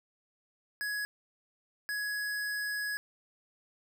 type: tone bursts at uneven times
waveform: square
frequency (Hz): 1675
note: G#6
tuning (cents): +14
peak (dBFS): -33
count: 2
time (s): 0.81-1.05 / 1.89-2.97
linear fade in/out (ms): 0
effects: none